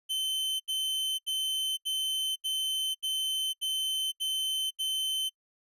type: tone bursts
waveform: 45% pulse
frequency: 3073 Hz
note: G7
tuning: 35 cents flat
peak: -28 dBFS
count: 9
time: 0.09-5.296 s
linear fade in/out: 20 ms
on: 510 ms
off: 77 ms
effects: noise-tail reverb RT60 0.1 s tail -26 dB re dry + resampled to 32000 Hz